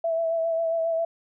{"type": "tone with vibrato", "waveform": "sine", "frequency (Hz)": 659.3, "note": "E5", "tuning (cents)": 0, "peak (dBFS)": -22, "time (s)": [0.04, 1.05], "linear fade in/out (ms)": 5, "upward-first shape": "sine", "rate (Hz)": 7.4, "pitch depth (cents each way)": 25, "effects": []}